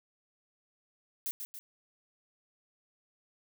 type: noise with echo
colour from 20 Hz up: violet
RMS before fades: -35 dBFS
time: 1.26-1.31 s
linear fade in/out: 0 ms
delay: 140 ms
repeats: 2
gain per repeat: -5 dB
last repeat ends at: 1.59 s
effects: none